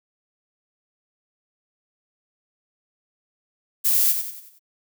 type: noise with echo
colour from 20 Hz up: violet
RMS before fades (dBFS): -19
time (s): 3.84-4.13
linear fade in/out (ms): 20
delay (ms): 93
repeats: 5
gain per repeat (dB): -7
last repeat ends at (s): 4.595
effects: none